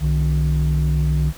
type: tone pair together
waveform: sine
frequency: 64.4 / 151.98 Hz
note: C2 / D#3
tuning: -27 / -40 cents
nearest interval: octave + minor third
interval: 1487 cents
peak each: -16 dBFS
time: 0-1.33 s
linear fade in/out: 50 ms
effects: tanh soft clip ceiling -12 dBFS + pink hiss -41 dBFS RMS until 1.37 s